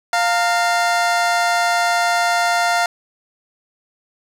25% pulse tone pair together, 700 / 916.4 Hz, F5 / A#5, +4 / -30 cents, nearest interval perfect fourth, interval 466 cents, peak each -12 / -18 dBFS, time 0.13-2.86 s, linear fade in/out 2 ms, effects low-pass 9000 Hz 12 dB/octave + 7-bit

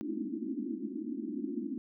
white band-pass noise, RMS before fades -37 dBFS, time 0.01-1.78 s, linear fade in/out 0 ms, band 210 to 340 Hz, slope 96 dB/octave, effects none

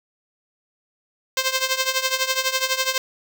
5% pulse tone with tremolo, 523.3 Hz, C5, in tune, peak -5 dBFS, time 1.37-2.98 s, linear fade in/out 2 ms, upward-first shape triangle, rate 12 Hz, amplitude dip 85%, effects none

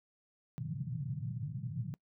white band-pass noise, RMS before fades -39 dBFS, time 0.58-1.94 s, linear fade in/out 0 ms, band 110 to 160 Hz, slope 48 dB/octave, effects noise-tail reverb RT60 0.1 s tail -23 dB re dry

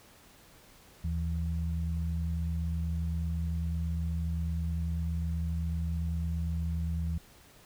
sine tone pair together, 78.39 / 166.4 Hz, D#2 / E3, +13 / +17 cents, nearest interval octave + minor second, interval 1304 cents, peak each -30 / -35 dBFS, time 1.04-7.18 s, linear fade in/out 5 ms, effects pink hiss -57 dBFS RMS until 7.65 s

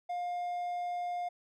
triangle tone, 708 Hz, F5, 23 cents sharp, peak -31 dBFS, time 0.09-1.29 s, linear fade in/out 10 ms, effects none

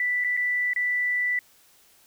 sine tone with dropouts, 1975.5 Hz, B6, in tune, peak -22 dBFS, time 0-1.39 s, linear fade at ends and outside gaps 2 ms, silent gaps 0.24-0.245 / 0.368-0.373 / 0.734-0.761 s, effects white hiss -58 dBFS RMS until 2.06 s

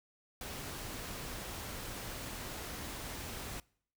pink noise, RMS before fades -43 dBFS, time 0.41-3.6 s, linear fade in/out 2 ms, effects noise-tail reverb RT60 0.6 s tail -25 dB re dry

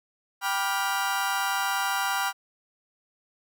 35% pulse chord, G dominant seventh, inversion none, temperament just, 784 / 980 / 1176 / 1411.2 Hz, G5 / B5 / D6 / F6, 0 / -14 / +2 / +18 cents, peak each -28 / -29 / -32 / -28 dBFS, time 0.41-2.33 s, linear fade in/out 50 ms, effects none

